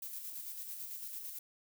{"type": "noise with tremolo", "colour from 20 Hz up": "violet", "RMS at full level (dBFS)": -43, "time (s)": [0.02, 1.39], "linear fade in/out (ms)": 5, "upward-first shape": "square", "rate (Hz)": 9, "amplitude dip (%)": 35, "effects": []}